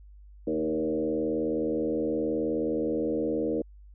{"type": "tone with frequency modulation", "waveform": "sine", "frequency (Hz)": 392, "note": "G4", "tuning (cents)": 0, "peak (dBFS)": -25, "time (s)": [0.47, 3.62], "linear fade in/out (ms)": 5, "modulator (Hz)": 79.1, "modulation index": 1.9, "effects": ["added 50 Hz sine -47 dBFS peak until 3.94 s"]}